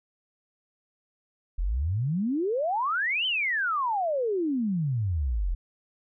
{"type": "exponential two-way sweep", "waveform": "sine", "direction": "up then down", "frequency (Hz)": [38.89, 3136, 38.89], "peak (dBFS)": -24, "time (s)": [1.58, 5.55], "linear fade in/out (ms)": 10, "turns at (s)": 3.26, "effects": []}